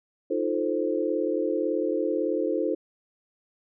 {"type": "chord", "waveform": "sine", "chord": "F dominant seventh", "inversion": "third", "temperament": "equal", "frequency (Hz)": [311.1, 349.2, 440, 523.3], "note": ["Eb4", "F4", "A4", "C5"], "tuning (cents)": [0, 0, 0, 0], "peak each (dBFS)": -29, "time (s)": [0.3, 2.75], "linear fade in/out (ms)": 10, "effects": []}